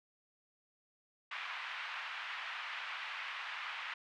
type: band-pass noise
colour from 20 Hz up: white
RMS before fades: -43 dBFS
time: 1.31-3.94 s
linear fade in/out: 5 ms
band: 940 to 2800 Hz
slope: 24 dB/octave
effects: none